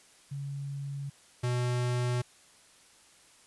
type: tone pair in turn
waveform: sine / square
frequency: 140 / 123.09 Hz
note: C#3 / B2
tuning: +18 / -5 cents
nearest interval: major second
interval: 223 cents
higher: first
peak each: -34 / -28 dBFS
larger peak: second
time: 0.31-1.1 / 1.43-2.22 s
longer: neither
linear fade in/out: 10 ms
effects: white hiss -59 dBFS RMS until 3.46 s + resampled to 24000 Hz